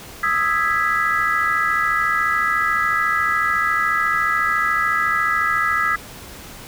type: chord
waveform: sine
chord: E major seventh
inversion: third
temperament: equal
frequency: 1244.5 / 1318.5 / 1661.2 / 1975.5 Hz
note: D#6 / E6 / G#6 / B6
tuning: 0 / 0 / 0 / 0 cents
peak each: -22 dBFS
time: 0.23-5.96 s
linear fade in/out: 5 ms
effects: pink hiss -38 dBFS RMS until 6.67 s